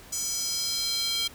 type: tone with high-pass filter sweep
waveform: square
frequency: 457.4 Hz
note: A#4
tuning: 33 cents flat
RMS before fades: -29 dBFS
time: 0.12-1.28 s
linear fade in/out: 10 ms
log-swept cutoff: 6500 to 3400 Hz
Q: 3.4
effects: pink hiss -49 dBFS RMS until 1.34 s